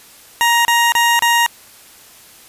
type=tone bursts; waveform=20% pulse; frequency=940 Hz; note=A#5; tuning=14 cents sharp; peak=-6 dBFS; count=4; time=0.41-1.463 s; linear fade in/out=0 ms; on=240 ms; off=31 ms; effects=white hiss -43 dBFS RMS until 2.48 s + resampled to 32000 Hz